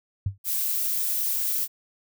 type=tone with exponential decay; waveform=sine; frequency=98 Hz; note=G2; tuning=in tune; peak=-19 dBFS; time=0.26-0.38 s; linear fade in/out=5 ms; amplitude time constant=24 ms
type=noise; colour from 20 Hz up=violet; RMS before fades=-26 dBFS; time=0.44-1.68 s; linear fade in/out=50 ms
effects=none